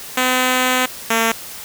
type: tone pair in turn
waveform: 5% pulse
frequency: 254.6 / 226.7 Hz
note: C4 / A#3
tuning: -47 / -48 cents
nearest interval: major second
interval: 201 cents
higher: first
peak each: -3 dBFS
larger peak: neither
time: 0.17-0.86 / 1.1-1.32 s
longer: first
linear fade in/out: 5 ms
effects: white hiss -33 dBFS RMS until 1.64 s